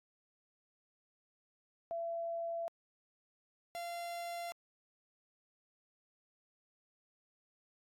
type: tone pair in turn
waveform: sine / 45% pulse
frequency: 673 / 689.1 Hz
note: E5 / F5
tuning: +36 / -23 cents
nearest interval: unison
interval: 41 cents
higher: second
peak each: -36 / -40 dBFS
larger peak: first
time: 1.91-2.68 / 3.75-4.52 s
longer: neither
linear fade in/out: 0 ms
effects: AAC 48 kbps